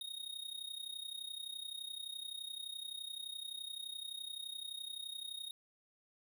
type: tone with amplitude modulation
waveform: square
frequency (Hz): 3729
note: A#7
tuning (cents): 0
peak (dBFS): -40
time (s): 0.01-5.51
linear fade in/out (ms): 2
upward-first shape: sine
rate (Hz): 31.7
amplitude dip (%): 80
effects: none